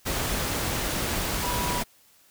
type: tone in noise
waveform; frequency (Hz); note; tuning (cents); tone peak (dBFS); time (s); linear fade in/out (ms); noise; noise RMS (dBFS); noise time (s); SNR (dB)
sine; 975; B5; -23; -30; 1.42-1.82; 20; pink; -28; 0.05-1.84; -5
effects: white hiss -59 dBFS RMS until 2.3 s